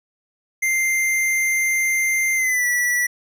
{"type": "tone with pitch glide", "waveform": "square", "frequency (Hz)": [2093, 1952.8], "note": ["C7", "B6"], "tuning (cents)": [0, -20], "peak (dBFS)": -18, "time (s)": [0.62, 3.07], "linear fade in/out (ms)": 10, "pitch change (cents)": -120, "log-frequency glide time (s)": [2.35, 2.66], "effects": []}